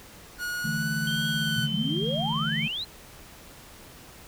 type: tone with pitch glide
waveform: 45% pulse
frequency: 1448 to 1487.8 Hz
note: F#6 to F#6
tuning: -38 to +9 cents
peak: -29 dBFS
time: 0.38-1.68 s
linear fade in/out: 50 ms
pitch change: +47 cents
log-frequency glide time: 0.62-0.88 s
type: chord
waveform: sine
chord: D suspended second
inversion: none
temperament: equal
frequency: 146.83 / 164.81 / 220 Hz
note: D3 / E3 / A3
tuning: 0 / 0 / 0 cents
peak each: -32 dBFS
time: 0.64-2.68 s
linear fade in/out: 10 ms
type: tone with vibrato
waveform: sine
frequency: 3145 Hz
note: G7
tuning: 5 cents sharp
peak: -30 dBFS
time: 1.07-2.68 s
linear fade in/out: 2 ms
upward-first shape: triangle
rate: 1.2 Hz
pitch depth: 52 cents each way
type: exponential sweep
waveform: sine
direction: up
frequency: 111.4 to 4253 Hz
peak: -29 dBFS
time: 1.56-2.85 s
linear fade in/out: 20 ms
effects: pink hiss -48 dBFS RMS until 4.27 s